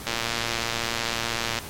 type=click train; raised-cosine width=0.2 ms; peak=-8 dBFS; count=177; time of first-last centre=0.07-1.587 s; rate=116 Hz; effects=pink hiss -38 dBFS RMS until 1.69 s + MP3 64 kbps